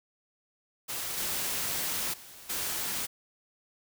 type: noise with level steps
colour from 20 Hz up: white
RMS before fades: -35 / -32 / -49 / -33 dBFS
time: 0.88-3.07 s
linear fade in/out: 20 ms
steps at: 1.17 / 2.13 / 2.49 s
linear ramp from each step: 10 ms
effects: none